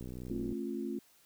click train, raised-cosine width 3 ms, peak -31 dBFS, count 33, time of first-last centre 0.01-0.524 s, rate 62.2 Hz
sine chord, A augmented, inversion none, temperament equal with one note detuned, 220 / 271 / 349.2 Hz, A3 / C#4 / E#4, 0 / -39 / 0 cents, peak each -39 dBFS, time 0.3-0.99 s, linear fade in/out 5 ms
effects white hiss -65 dBFS RMS until 1.25 s

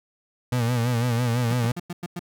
35% pulse tone with vibrato, 120 Hz, B2, 49 cents flat, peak -19 dBFS, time 0.52-1.72 s, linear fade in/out 5 ms, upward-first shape sine, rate 6 Hz, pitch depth 78 cents each way
35% pulse tone bursts, 174.61 Hz, F3, in tune, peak -27 dBFS, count 6, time 1.5-2.194 s, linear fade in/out 5 ms, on 34 ms, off 98 ms
effects none

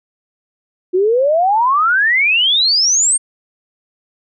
sine exponential sweep, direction up, 353.1 to 8790 Hz, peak -10 dBFS, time 0.93-3.18 s, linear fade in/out 20 ms, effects none

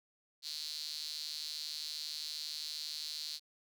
sawtooth tone with high-pass filter, 152.5 Hz, D#3, 34 cents flat, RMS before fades -42 dBFS, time 0.42-3.4 s, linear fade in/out 50 ms, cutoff 4300 Hz, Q 7.3, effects none

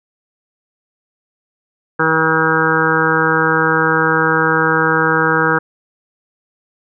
harmonic tone, 160 Hz, D#3, 49 cents sharp, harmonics 1 / 2 / 3 / 5 / 6 / 7 / 8 / 9 / 10, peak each -22 / -21 / -18 / -25 / -21 / -25 / -19 / -18 / -18 dBFS, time 1.99-5.59 s, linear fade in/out 10 ms, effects none

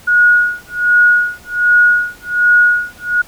sine tone with tremolo, 1449 Hz, F#6, 37 cents flat, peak -5 dBFS, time 0.07-3.22 s, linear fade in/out 10 ms, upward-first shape sine, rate 1.3 Hz, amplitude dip 100%, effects pink hiss -41 dBFS RMS until 3.27 s

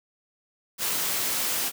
white high-pass noise, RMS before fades -27 dBFS, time 0.78-1.72 s, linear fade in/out 50 ms, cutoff 140 Hz, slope 12 dB/octave, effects none

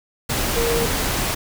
sine tone in noise, 466.2 Hz, A#4, in tune, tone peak -20 dBFS, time 0.56-0.86 s, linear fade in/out 10 ms, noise pink, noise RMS -22 dBFS, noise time 0.29-1.35 s, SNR -1 dB, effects none

